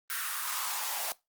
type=noise with high-pass filter sweep; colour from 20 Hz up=white; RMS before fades=-34 dBFS; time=0.1-1.12 s; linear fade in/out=0 ms; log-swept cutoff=1500 to 700 Hz; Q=3.2; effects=noise-tail reverb RT60 0.2 s tail -20 dB re dry + Opus 24 kbps